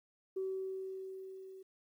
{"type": "tone with level ramp", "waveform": "sine", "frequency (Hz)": 380.6, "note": "F#4", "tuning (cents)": 49, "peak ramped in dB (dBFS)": [-33, -49], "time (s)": [0.36, 1.63], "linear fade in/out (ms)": 10, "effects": ["tanh soft clip ceiling -29 dBFS", "12-bit"]}